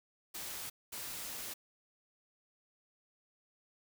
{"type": "noise bursts at uneven times", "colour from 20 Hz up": "white", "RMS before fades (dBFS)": -43, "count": 2, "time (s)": [[0.34, 0.7], [0.92, 1.54]], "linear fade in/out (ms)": 10, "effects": []}